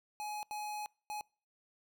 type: tone bursts at uneven times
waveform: square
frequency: 841 Hz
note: G#5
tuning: 22 cents sharp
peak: -39 dBFS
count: 3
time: 0.2-0.43 / 0.51-0.86 / 1.1-1.21 s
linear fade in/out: 0 ms
effects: noise-tail reverb RT60 0.4 s tail -26 dB re dry